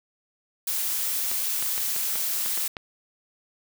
blue noise, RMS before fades -27 dBFS, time 0.67-2.68 s, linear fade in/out 5 ms
clicks, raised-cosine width 0.3 ms, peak -18 dBFS, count 8, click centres 1.315 / 1.625 / 1.779 / 1.963 / 2.157 / 2.461 / 2.576 / 2.768 s
effects none

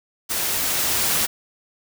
white noise with level ramp, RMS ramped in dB -24 to -20 dBFS, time 0.29-1.27 s, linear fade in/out 20 ms, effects none

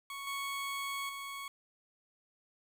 20% pulse tone with level steps, 1108.7 Hz, C#6, in tune, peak -36 / -31 / -36 dBFS, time 0.1-1.48 s, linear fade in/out 2 ms, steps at 0.27 / 1.09 s, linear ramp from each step 2 ms, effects 10-bit

